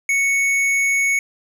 sine tone with hard clipping, 2217 Hz, C#7, in tune, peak -17 dBFS, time 0.09-1.19 s, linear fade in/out 2 ms, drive 10 dB, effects none

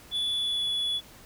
sine tone with pitch glide, 3441 to 3413 Hz, A7 to G#7, -39 to +47 cents, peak -23 dBFS, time 0.11-1.01 s, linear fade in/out 50 ms, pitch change -14 cents, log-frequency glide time 0.34-0.7 s, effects tanh soft clip ceiling -25 dBFS + pink hiss -51 dBFS RMS until 1.25 s

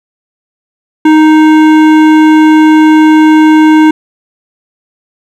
sine tone with hard clipping, 311.1 Hz, D#4, in tune, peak -3 dBFS, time 1.05-3.91 s, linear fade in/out 5 ms, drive 14 dB, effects none

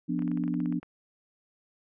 sine chord, B diminished, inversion second, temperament equal, 174.61 / 246.9 / 293.7 Hz, F3 / B3 / D4, 0 / 0 / 0 cents, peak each -31 dBFS, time 0.08-0.8 s, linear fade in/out 20 ms
clicks, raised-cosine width 0.5 ms, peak -32 dBFS, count 12, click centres 0.192 / 0.222 / 0.278 / 0.316 / 0.374 / 0.438 / 0.479 / 0.541 / 0.603 / 0.659 / 0.725 / 0.83 s
effects none

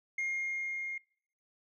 sine tone with level ramp, 2131 Hz, C7, 31 cents sharp, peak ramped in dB -28 to -35 dBFS, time 0.18-0.98 s, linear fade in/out 5 ms, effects noise-tail reverb RT60 0.7 s tail -25 dB re dry + tanh soft clip ceiling -30 dBFS

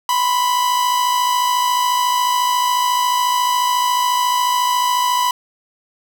45% pulse tone pair together, 987.8 / 1041.9 Hz, B5 / C6, 0 / -8 cents, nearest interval minor second, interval 92 cents, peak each -15 / -24 dBFS, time 0.09-5.31 s, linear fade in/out 2 ms, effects none

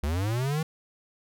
square linear sweep, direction up, 68 to 162.5 Hz, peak -26 dBFS, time 0.03-0.63 s, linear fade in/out 5 ms, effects none

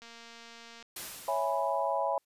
click train, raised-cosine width 0.2 ms, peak -33 dBFS, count 188, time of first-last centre 0.02-0.826 s, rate 232 Hz
white noise with exponential decay, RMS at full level -38 dBFS, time 0.96-2.25 s, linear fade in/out 5 ms, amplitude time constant 280 ms
sine chord, C# minor seventh, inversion none, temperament equal, 554.4 / 659.3 / 830.6 / 987.8 Hz, C#5 / E5 / G#5 / B5, 0 / 0 / 0 / 0 cents, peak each -33 dBFS, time 1.28-2.18 s, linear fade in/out 2 ms
effects resampled to 32000 Hz

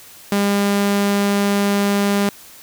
sawtooth tone, 201.5 Hz, G3, 48 cents sharp, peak -11 dBFS, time 0.32-2.29 s, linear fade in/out 2 ms, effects white hiss -42 dBFS RMS until 2.62 s

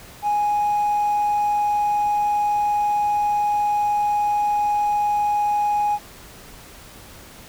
triangle tone with hard clipping, 830 Hz, G#5, 1 cent flat, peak -17 dBFS, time 0.22-5.99 s, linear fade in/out 50 ms, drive 2 dB, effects pink hiss -43 dBFS RMS until 7.48 s

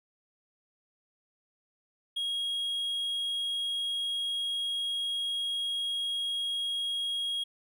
triangle tone, 3284 Hz, G#7, 20 cents flat, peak -28 dBFS, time 2.16-7.44 s, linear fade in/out 10 ms, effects none

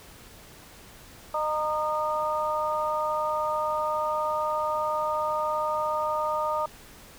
sine tone cluster, 612 / 925 / 1225 Hz, D#5 / A#5 / D#6, -29 / -14 / -27 cents, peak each -29 dBFS, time 1.34-6.66 s, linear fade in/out 5 ms, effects pink hiss -49 dBFS RMS until 7.18 s

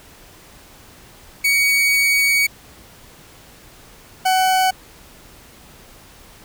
40% pulse tone pair in turn, 2248 / 750.2 Hz, C#7 / F#5, +24 / +24 cents, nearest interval octave + perfect fifth, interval 1900 cents, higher first, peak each -13 dBFS, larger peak neither, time 1.44-2.47 / 4.25-4.71 s, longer first, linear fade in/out 10 ms, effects pink hiss -45 dBFS RMS until 6.44 s

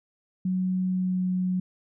sine tone with pitch glide, 185 to 183.51 Hz, F#3 to F#3, 0 to -14 cents, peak -23 dBFS, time 0.45-1.6 s, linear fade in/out 5 ms, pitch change -14 cents, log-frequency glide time 0.86-1.24 s, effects none

